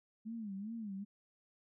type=tone with vibrato; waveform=sine; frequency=211.3 Hz; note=G#3; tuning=30 cents sharp; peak=-40 dBFS; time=0.25-1.05 s; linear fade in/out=20 ms; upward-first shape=sine; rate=2.5 Hz; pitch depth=160 cents each way; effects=none